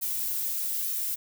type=noise with flanger; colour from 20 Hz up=violet; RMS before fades=-30 dBFS; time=0.01-1.16 s; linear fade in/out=20 ms; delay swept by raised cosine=1.6 to 3.4 ms; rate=1.1 Hz; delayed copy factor=+0.55; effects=none